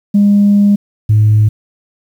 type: tone pair in turn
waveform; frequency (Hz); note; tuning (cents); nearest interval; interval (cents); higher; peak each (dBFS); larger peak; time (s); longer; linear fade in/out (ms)
sine; 203.3 / 106.95; G#3 / A2; -37 / -49; major seventh; 1112; first; -4; neither; 0.14-0.76 / 1.09-1.49; first; 10
effects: tanh soft clip ceiling -2 dBFS + 7-bit